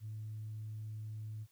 sine tone, 108.2 Hz, A2, 29 cents flat, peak -40 dBFS, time 0-1.47 s, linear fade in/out 50 ms, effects tanh soft clip ceiling -36 dBFS + white hiss -72 dBFS RMS until 1.51 s

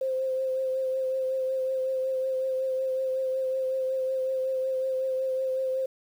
sine tone with vibrato, 523.3 Hz, C5, in tune, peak -25 dBFS, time 0.01-5.86 s, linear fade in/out 5 ms, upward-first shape triangle, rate 5.4 Hz, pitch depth 22 cents each way, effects 9-bit

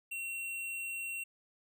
sine tone with hard clipping, 2731 Hz, F7, 39 cents flat, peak -38 dBFS, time 0.11-1.24 s, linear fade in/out 10 ms, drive 15 dB, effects none

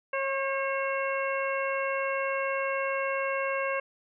harmonic tone with a mistuned harmonic, 544 Hz, C#5, 33 cents flat, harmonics 1 / 2 / 3 / 4 / 5, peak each -30 / -33 / -35 / -36 / -37 dBFS, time 0.13-3.8 s, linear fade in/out 5 ms, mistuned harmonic 3, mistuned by -25 cents, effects none

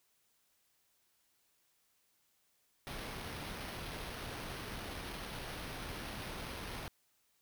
pink noise with sample-and-hold, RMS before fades -44 dBFS, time 2.87-6.88 s, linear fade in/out 0 ms, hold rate 7350 Hz, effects white hiss -75 dBFS RMS until 7.41 s

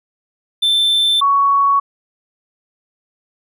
triangle / sine tone pair in turn, 3546 / 1116.9 Hz, A7 / C#6, +13 / +13 cents, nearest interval octave + minor sixth, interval 2000 cents, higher first, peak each -10 dBFS, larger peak neither, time 0.62-1.21 / 1.21-1.8 s, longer neither, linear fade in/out 10 ms, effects none

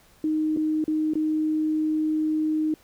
sine tone with dropouts, 310.4 Hz, D#4, 4 cents flat, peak -21 dBFS, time 0.24-2.74 s, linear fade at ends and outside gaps 2 ms, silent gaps 0.564-0.571 / 0.841-0.879 / 1.136-1.154 s, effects pink hiss -57 dBFS RMS until 2.83 s

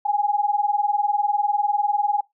sine tone pair together, 813 / 833 Hz, G#5 / G#5, -37 / +5 cents, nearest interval unison, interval 42 cents, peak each -21 dBFS, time 0.05-2.21 s, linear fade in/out 10 ms, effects noise-tail reverb RT60 0.2 s tail -24 dB re dry

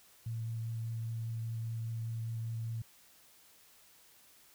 sine tone with vibrato, 113.9 Hz, A#2, 40 cents flat, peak -35 dBFS, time 0.26-2.82 s, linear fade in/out 5 ms, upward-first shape sine, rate 5 Hz, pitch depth 11 cents each way, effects white hiss -62 dBFS RMS until 4.54 s

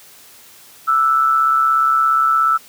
sine tone with amplitude modulation, 1322 Hz, E6, 5 cents sharp, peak -9 dBFS, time 0.87-2.58 s, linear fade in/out 20 ms, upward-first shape sine, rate 137 Hz, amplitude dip 55%, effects white hiss -44 dBFS RMS until 2.68 s + high-pass 80 Hz 12 dB/octave

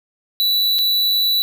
square tone with dropouts, 3951 Hz, B7, in tune, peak -15 dBFS, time 0.4-1.42 s, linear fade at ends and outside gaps 0 ms, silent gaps 0.785-0.789 s, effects none

